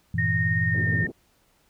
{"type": "chord", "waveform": "sine", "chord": "E diminished", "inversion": "first", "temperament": "equal", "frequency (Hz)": [98, 116.54, 164.81], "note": ["G2", "Bb2", "E3"], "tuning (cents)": [0, 0, 0], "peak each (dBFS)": -27, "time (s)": [0.14, 1.05], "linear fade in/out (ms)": 5}
{"type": "tone with pitch glide", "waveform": "sine", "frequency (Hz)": [1848, 1824.7], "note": ["A#6", "A#6"], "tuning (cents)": [-16, -37], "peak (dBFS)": -24, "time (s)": [0.18, 1.07], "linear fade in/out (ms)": 5, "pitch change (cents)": -21, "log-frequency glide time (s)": [0.65, 0.82]}
{"type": "band-pass noise", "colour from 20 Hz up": "white", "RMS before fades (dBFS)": -35, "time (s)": [0.74, 1.12], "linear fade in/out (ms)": 10, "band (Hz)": [120, 390], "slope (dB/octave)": 24}
{"effects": ["pink hiss -64 dBFS RMS until 1.69 s"]}